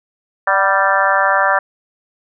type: harmonic tone with a mistuned harmonic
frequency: 196 Hz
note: G3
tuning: in tune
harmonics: 3 / 4 / 5 / 6 / 7 / 8 / 9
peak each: -19 / -19 / -19 / -19 / -19 / -19 / -19 dBFS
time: 0.47-1.59 s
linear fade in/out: 5 ms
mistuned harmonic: 4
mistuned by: -46 cents
effects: none